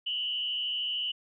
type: tone with frequency modulation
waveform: sine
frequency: 2960 Hz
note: F#7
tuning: in tune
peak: -29 dBFS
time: 0.06-1.12 s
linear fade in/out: 10 ms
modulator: 133 Hz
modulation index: 0.79
effects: none